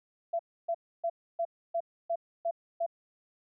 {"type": "tone bursts", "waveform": "sine", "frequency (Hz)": 675, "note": "E5", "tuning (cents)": 41, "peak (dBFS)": -27, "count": 8, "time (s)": [0.33, 2.864], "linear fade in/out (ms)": 10, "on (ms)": 63, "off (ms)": 290, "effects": []}